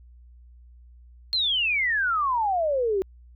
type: exponential sweep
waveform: sine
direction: down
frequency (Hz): 4264 to 370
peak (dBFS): -21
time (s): 1.33-3.02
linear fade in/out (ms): 0
effects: added 60 Hz sine -47 dBFS peak until 3.35 s

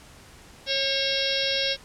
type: harmonic tone with a mistuned harmonic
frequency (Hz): 546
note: C#5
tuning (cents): -26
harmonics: 1 / 3 / 4 / 5 / 6 / 7 / 8 / 9 / 10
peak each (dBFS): -30 / -34 / -34 / -33 / -30 / -29 / -34 / -34 / -31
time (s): 0.66-1.77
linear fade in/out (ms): 50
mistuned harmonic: 3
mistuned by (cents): -30
effects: pink hiss -49 dBFS RMS until 1.84 s + low-pass 10000 Hz 12 dB/octave

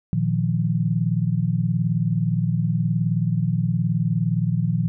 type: chord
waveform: sine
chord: Bb suspended fourth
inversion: none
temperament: equal with one note detuned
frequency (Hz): 117.08 / 155.56 / 174.61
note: Bb2 / Eb3 / F3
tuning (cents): +8 / 0 / 0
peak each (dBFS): -23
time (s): 0.13-4.88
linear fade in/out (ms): 0
effects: none

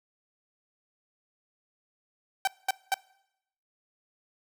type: tone bursts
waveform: sawtooth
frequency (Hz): 773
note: G5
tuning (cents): -24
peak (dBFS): -19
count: 3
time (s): 2.45-2.942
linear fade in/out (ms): 2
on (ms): 24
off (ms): 210
effects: noise-tail reverb RT60 0.8 s tail -23 dB re dry

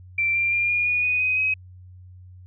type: tone with pitch steps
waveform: sine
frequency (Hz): 2349 / 2375 / 2401 / 2428 / 2454 / 2482 / 2509 / 2537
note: D7 / D7 / D7 / D#7 / D#7 / D#7 / D#7 / D#7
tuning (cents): 0 / +19 / +38 / -43 / -25 / -5 / +14 / +33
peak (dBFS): -19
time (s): 0.18-1.54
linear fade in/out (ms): 5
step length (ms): 170
effects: added 91 Hz sine -42 dBFS peak until 2.46 s

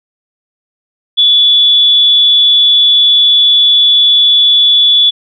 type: tone with amplitude modulation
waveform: sine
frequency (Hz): 3434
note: A7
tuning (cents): -43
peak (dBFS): -3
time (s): 1.17-5.11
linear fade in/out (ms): 20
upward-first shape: sine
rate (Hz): 291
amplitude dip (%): 25
effects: none

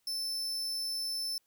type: tone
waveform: 40% pulse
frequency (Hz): 5290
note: E8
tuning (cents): +5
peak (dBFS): -32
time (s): 0.07-1.38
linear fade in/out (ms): 2
effects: white hiss -75 dBFS RMS until 1.46 s

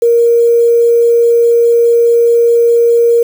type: tone with quantisation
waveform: sine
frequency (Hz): 469.2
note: A#4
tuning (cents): +11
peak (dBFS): -5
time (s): 0.02-3.23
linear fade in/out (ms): 5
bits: 5
effects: none

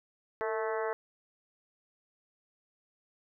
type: harmonic tone with a mistuned harmonic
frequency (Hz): 218.2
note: A3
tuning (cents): -14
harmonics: 2 / 3 / 4 / 5 / 6 / 7 / 8 / 9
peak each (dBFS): -33 / -37 / -39 / -41 / -43 / -44 / -45 / -46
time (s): 0.41-0.93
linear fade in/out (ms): 0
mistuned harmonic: 2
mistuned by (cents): +44
effects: none

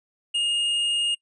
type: tone with tanh clipping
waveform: sine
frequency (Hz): 2844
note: F7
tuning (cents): +31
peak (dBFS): -23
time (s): 0.34-1.15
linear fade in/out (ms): 10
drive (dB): 10
effects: noise-tail reverb RT60 0.1 s tail -22 dB re dry + resampled to 22050 Hz

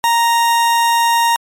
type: tone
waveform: 40% pulse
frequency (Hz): 932.3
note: A#5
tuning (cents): 0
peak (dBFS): -10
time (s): 0.04-1.36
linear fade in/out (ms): 0
effects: MP3 64 kbps

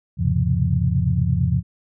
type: tone cluster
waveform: sine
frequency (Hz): 80.3 / 100.1 / 126.7 / 135.4 / 172.5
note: E2 / G2 / B2 / C#3 / F3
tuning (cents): -45 / +37 / +45 / -40 / -21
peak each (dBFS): -23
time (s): 0.17-1.63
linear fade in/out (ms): 50
effects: none

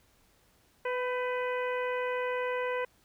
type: harmonic tone with a mistuned harmonic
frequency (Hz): 498.5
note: B4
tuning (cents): +16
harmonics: 1 / 2 / 3 / 4 / 5 / 6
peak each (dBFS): -31 / -36 / -40 / -40 / -43 / -51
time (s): 0.85-2.85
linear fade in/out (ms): 5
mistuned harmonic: 3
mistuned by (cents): +42
effects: pink hiss -66 dBFS RMS until 3.04 s

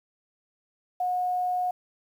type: tone with quantisation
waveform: sine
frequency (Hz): 725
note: F#5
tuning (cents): -35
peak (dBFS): -24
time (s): 1-1.71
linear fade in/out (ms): 5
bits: 9
effects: none

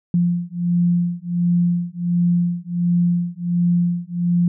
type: beating tone pair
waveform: sine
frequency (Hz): 173.6 / 175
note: F3 / F3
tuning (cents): -10 / +4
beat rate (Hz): 1.4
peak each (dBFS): -19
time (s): 0.14-4.48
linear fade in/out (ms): 2
effects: none

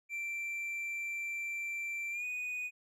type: tone with pitch glide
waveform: triangle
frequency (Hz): 2349 to 2479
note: D7 to D#7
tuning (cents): 0 to -7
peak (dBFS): -34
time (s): 0.09-2.71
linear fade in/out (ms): 50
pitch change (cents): +93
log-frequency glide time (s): 2.11-2.25
effects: none

